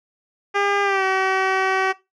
10% pulse tone with pitch glide, 402.8 to 380.6 Hz, G4 to F#4, +47 to +49 cents, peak -9 dBFS, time 0.54-1.93 s, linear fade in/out 20 ms, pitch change -98 cents, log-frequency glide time 0.83-1.04 s, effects noise-tail reverb RT60 0.2 s tail -17 dB re dry + low-pass 3000 Hz 12 dB/octave

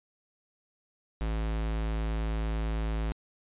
square tone, 54.5 Hz, A1, 16 cents flat, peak -29 dBFS, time 1.21-3.12 s, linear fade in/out 0 ms, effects resampled to 8000 Hz

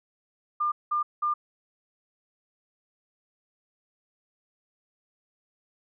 sine tone bursts, 1200 Hz, D6, 37 cents sharp, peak -23 dBFS, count 3, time 0.6-1.34 s, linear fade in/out 10 ms, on 120 ms, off 190 ms, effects none

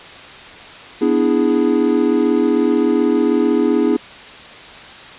triangle chord, E dominant seventh, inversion second, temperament equal, 246.9 / 293.7 / 329.6 / 415.3 Hz, B3 / D4 / E4 / G#4, 0 / 0 / 0 / 0 cents, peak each -16 dBFS, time 1.01-3.97 s, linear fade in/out 10 ms, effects white hiss -36 dBFS RMS until 5.18 s + resampled to 8000 Hz

